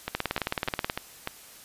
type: two click trains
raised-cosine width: 0.3 ms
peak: -10 / -13 dBFS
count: 15 / 5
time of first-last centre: 0.15-0.899 / 0.08-1.274 s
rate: 18.7 / 3.35 Hz
effects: white hiss -49 dBFS RMS until 1.64 s + resampled to 32000 Hz